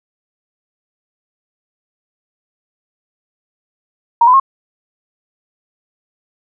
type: tone with pitch steps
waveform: sine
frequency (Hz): 938 / 1005.3 / 1077.5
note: A#5 / B5 / C#6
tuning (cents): +11 / +30 / -49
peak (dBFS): -5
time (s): 4.21-4.399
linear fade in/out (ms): 5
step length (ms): 63
effects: none